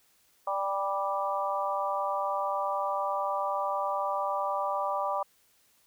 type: harmonic tone with a mistuned harmonic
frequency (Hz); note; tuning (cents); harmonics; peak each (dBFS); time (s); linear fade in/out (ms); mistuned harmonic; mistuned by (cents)
196; G3; 0; 3 / 4 / 5 / 6; -33 / -33 / -33 / -33; 0.47-5.23; 5; 4; +15
effects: white hiss -66 dBFS RMS until 5.86 s